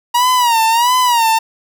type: tone with vibrato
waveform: 45% pulse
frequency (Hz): 950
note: A#5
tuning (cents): +33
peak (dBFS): -10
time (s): 0.14-1.39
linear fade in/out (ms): 10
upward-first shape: sine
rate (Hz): 1.5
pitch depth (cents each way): 110
effects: none